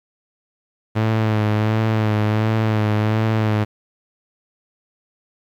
sawtooth tone with vibrato, 108.4 Hz, A2, 25 cents flat, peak -12 dBFS, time 0.95-3.65 s, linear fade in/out 20 ms, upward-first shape sine, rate 1.4 Hz, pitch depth 38 cents each way, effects low-pass 3000 Hz 12 dB/octave + 9-bit

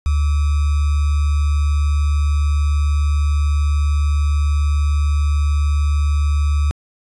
sine tone with sample-and-hold, 73.42 Hz, D2, in tune, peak -13 dBFS, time 0.06-6.71 s, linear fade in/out 0 ms, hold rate 1225 Hz, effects resampled to 22050 Hz

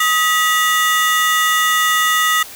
35% pulse ring-modulated tone, 1600 Hz, G6, 35 cents sharp, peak -8 dBFS, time 0-2.43 s, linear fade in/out 5 ms, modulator 341 Hz, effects white hiss -35 dBFS RMS until 2.55 s

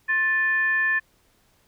sine tone with frequency modulation, 1760 Hz, A6, in tune, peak -19 dBFS, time 0.08-1 s, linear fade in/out 20 ms, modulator 699 Hz, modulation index 0.38, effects pink hiss -63 dBFS RMS until 1.67 s

